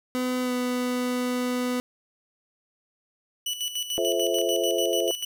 30% pulse tone with pitch glide, 252.3 to 248.7 Hz, B3 to B3, +37 to +12 cents, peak -22 dBFS, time 0.15-1.8 s, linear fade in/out 0 ms, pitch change -25 cents, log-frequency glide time 0.42-0.52 s
sawtooth tone with tremolo, 2960 Hz, F#7, in tune, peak -23 dBFS, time 3.46-5.25 s, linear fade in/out 5 ms, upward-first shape square, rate 6.8 Hz, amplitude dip 65%
sine chord, F major seventh, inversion none, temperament just, 349.2 / 436.5 / 523.8 / 654.8 Hz, F4 / A4 / C5 / E5, 0 / -14 / +2 / -12 cents, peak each -28 dBFS, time 3.98-5.11 s, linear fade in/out 0 ms
click, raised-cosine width 0.2 ms, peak -23 dBFS, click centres 4.386 s
effects none

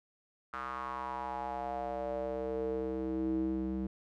square tone with band-pass filter sweep, 64.6 Hz, C2, 21 cents flat, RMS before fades -36 dBFS, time 0.53-3.87 s, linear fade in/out 5 ms, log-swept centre 1300 to 250 Hz, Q 5.1, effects none

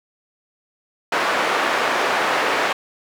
white band-pass noise, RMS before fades -20 dBFS, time 1.12-2.73 s, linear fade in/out 5 ms, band 400 to 1600 Hz, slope 12 dB/octave, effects none

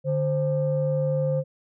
sine tone pair together, 147.9 / 524.3 Hz, D3 / C5, +13 / +3 cents, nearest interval octave + minor seventh, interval 2190 cents, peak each -23 dBFS, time 0.04-1.44 s, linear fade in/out 50 ms, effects tanh soft clip ceiling -15 dBFS

